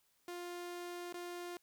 sawtooth tone with dropouts, 351.3 Hz, F4, 10 cents sharp, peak -39 dBFS, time 0.28-1.57 s, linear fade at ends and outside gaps 2 ms, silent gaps 1.126-1.141 s, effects white hiss -75 dBFS RMS until 1.62 s

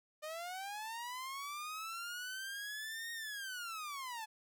sawtooth linear two-way sweep, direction up then down, 602 to 1864.7 to 850 Hz, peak -38 dBFS, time 0.22-4.26 s, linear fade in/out 20 ms, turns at 3.12 s, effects none

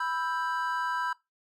triangle chord, E minor, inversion second, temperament just, 988.9 / 1318.5 / 1582.2 Hz, B5 / E6 / G6, +2 / 0 / +16 cents, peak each -29 / -33 / -32 dBFS, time 0-1.13 s, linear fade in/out 5 ms, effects noise-tail reverb RT60 0.2 s tail -21 dB re dry

